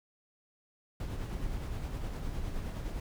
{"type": "noise with tremolo", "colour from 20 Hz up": "brown", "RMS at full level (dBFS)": -35, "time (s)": [1, 3], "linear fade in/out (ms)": 2, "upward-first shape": "sine", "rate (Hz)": 9.7, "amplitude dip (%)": 35, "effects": []}